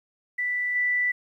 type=tone with level steps; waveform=sine; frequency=1975.5 Hz; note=B6; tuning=in tune; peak=-24 / -21 dBFS; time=0.38-1.12 s; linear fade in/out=10 ms; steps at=0.75 s; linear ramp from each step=10 ms; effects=10-bit